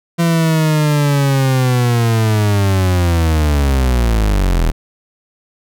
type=linear sweep; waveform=40% pulse; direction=down; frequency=170 to 38.89 Hz; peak=-10 dBFS; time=0.18-4.72 s; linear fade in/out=20 ms; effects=none